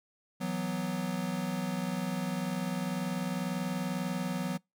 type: chord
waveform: square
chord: E suspended second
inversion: none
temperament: equal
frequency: 164.81 / 185 / 246.9 Hz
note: E3 / F#3 / B3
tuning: 0 / 0 / 0 cents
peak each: -39 / -34 / -38 dBFS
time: 0.4-4.58 s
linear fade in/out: 20 ms
effects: noise-tail reverb RT60 0.2 s tail -26 dB re dry